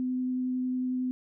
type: tone with vibrato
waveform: sine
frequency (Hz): 254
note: B3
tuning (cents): +49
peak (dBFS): -27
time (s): 0-1.11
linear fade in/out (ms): 0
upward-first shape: triangle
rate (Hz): 11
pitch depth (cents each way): 8
effects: none

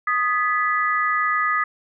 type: chord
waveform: sine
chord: G# minor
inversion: second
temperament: equal with one note detuned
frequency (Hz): 1244.5 / 1703 / 1975.5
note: D#6 / G#6 / B6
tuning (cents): 0 / +43 / 0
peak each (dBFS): -20 / -26 / -24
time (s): 0.07-1.64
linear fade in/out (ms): 5
effects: none

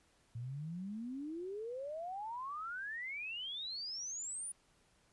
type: exponential sweep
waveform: sine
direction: up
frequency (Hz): 113 to 9800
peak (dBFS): -40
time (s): 0.35-4.52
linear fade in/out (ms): 5
effects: pink hiss -71 dBFS RMS until 5.12 s + resampled to 24000 Hz

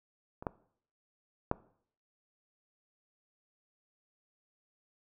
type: clicks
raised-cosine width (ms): 1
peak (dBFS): -29 / -18 / -14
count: 3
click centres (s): 0.425 / 0.468 / 1.514
effects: noise-tail reverb RT60 0.6 s tail -20 dB re dry

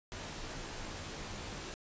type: noise with comb filter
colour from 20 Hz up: pink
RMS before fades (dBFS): -43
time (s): 0.12-1.74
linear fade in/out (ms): 0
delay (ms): 17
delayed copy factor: -0.65
effects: resampled to 16000 Hz

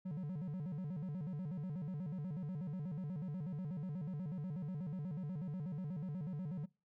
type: tone with vibrato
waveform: triangle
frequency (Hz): 164.81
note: E3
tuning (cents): 0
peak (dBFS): -37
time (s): 0.05-6.66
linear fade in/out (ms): 10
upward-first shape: square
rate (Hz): 8.2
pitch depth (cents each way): 210
effects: noise-tail reverb RT60 0.3 s tail -24 dB re dry

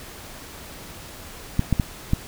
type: clicks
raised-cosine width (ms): 5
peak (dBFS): -6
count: 4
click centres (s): 1.594 / 1.727 / 1.798 / 2.134
effects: pink hiss -40 dBFS RMS until 2.27 s

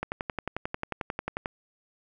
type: click train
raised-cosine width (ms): 0.5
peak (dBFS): -15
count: 17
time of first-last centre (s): 0.03-1.459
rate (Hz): 11.2
effects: none

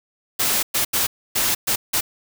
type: noise bursts at uneven times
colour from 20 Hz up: white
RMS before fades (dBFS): -20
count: 6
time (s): 0.39-0.63 / 0.74-0.85 / 0.93-1.07 / 1.35-1.55 / 1.67-1.76 / 1.93-2.01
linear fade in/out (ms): 10
effects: none

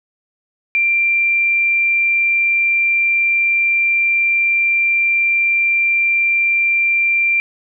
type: tone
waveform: sine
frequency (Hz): 2367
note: D7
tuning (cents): +13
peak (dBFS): -12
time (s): 0.75-7.4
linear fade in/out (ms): 0
effects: none

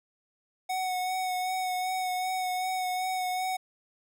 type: tone with vibrato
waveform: square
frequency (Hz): 740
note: F#5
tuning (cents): 0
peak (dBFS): -29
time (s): 0.69-3.57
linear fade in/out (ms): 10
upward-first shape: sine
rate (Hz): 2.6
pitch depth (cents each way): 21
effects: none

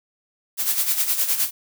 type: noise with tremolo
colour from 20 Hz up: blue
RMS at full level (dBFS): -19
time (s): 0.57-1.51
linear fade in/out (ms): 50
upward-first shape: sine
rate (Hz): 9.7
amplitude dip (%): 65
effects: none

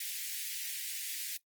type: high-pass noise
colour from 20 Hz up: white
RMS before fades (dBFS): -39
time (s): 0-1.37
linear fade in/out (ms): 5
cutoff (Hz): 1800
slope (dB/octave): 48
effects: noise-tail reverb RT60 0.1 s tail -17 dB re dry + Opus 24 kbps

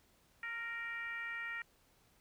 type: tone with frequency modulation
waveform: sine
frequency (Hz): 1864.7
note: A#6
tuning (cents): 0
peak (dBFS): -39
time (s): 0.43-1.62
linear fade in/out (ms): 2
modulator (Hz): 477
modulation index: 0.98
effects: pink hiss -70 dBFS RMS until 2.2 s

